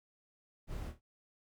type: noise with echo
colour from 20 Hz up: brown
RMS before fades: -41 dBFS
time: 0.67-0.93 s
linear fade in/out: 50 ms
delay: 27 ms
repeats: 3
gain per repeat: -8 dB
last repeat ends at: 1.011 s
effects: none